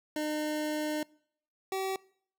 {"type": "tone pair in turn", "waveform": "25% pulse", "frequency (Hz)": [303.9, 382.9], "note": ["D#4", "G4"], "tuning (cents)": [-41, -41], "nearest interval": "major third", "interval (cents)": 400, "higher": "second", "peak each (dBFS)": -27, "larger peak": "neither", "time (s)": [[0.16, 1.03], [1.72, 1.96]], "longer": "first", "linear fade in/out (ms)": 2, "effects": ["noise-tail reverb RT60 0.6 s tail -24 dB re dry"]}